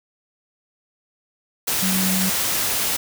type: tone in noise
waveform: sine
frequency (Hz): 187.8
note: F#3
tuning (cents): +26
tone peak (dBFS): -21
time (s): 1.82-2.3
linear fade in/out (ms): 10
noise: white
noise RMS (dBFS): -22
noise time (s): 1.67-2.97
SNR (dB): -2
effects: none